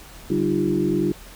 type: tone cluster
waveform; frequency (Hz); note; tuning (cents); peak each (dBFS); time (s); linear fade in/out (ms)
sine; 142.7 / 192 / 302.8 / 344.5 / 394.6; D3 / G3 / D#4 / F4 / G4; -49 / -36 / -47 / -24 / +11; -29 / -25 / -24 / -22 / -29; 0.3-1.12; 5
effects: added 41 Hz sine -44 dBFS peak until 1.35 s + pink hiss -44 dBFS RMS until 1.35 s